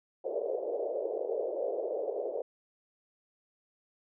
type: band-pass noise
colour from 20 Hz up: white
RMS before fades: -34 dBFS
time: 0.24-2.42 s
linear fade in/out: 5 ms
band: 410 to 590 Hz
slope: 48 dB/octave
effects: none